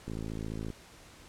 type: click train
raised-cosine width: 3 ms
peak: -25 dBFS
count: 35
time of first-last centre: 0.08-0.703 s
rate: 54.6 Hz
effects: pink hiss -54 dBFS RMS until 1.28 s + low-pass 10000 Hz 12 dB/octave